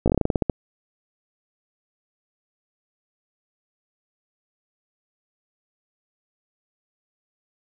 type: slowing click train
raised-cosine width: 2 ms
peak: -6 dBFS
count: 12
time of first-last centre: 0.06-0.497 s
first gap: 17 ms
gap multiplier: 1.16
effects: none